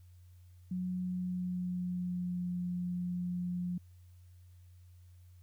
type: tone with pitch glide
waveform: sine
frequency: 182.2 to 177.83 Hz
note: F#3 to F3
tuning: -26 to +32 cents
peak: -33 dBFS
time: 0.71-3.78 s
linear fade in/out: 5 ms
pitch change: -42 cents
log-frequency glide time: 0.93-2.49 s
effects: added 89 Hz sine -54 dBFS peak until 5.42 s + white hiss -74 dBFS RMS until 5.42 s